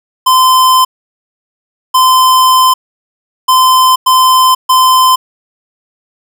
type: tone bursts at uneven times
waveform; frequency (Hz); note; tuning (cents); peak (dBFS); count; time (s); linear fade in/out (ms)
square; 1030; C6; -28; -5; 5; 0.26-0.85 / 1.94-2.74 / 3.48-3.96 / 4.06-4.55 / 4.69-5.16; 10
effects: none